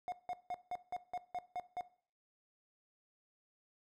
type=tone bursts; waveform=triangle; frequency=721 Hz; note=F#5; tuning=45 cents flat; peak=-35 dBFS; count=9; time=0.08-1.809 s; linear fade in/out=0 ms; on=41 ms; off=170 ms; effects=noise-tail reverb RT60 0.5 s tail -18 dB re dry